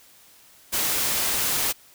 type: noise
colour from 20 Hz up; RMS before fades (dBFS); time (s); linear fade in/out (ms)
white; -24; 0.72-1.73; 20
effects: white hiss -53 dBFS RMS until 1.94 s